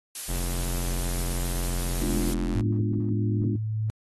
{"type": "noise", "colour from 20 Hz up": "blue", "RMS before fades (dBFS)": -33, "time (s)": [0.15, 2.34], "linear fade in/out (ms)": 2}
{"type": "tone", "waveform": "square", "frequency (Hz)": 43.82, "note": "F1", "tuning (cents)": 7, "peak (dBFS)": -28, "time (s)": [0.28, 2.62], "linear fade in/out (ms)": 20}
{"type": "chord", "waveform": "sine", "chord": "G# diminished seventh", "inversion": "none", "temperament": "equal", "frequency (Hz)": [207.7, 246.9, 293.7, 349.2], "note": ["G#3", "B3", "D4", "F4"], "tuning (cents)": [0, 0, 0, 0], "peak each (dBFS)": [-31, -35, -32, -35], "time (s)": [2.02, 3.56], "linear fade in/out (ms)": 0}
{"type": "tone with tremolo", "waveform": "sine", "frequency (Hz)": 108.8, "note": "A2", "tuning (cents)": -19, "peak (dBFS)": -23, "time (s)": [2.55, 3.9], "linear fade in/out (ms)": 0, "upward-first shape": "sine", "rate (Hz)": 1.6, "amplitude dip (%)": 30}
{"effects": ["AAC 32 kbps"]}